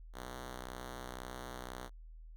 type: ring-modulated tone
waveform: 5% pulse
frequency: 125.9 Hz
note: B2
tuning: 34 cents sharp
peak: -30 dBFS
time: 0.13-1.9 s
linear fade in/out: 50 ms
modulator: 31 Hz
effects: added 40 Hz sine -49 dBFS peak until 2.36 s